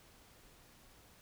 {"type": "silence", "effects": ["pink hiss -62 dBFS RMS until 1.21 s"]}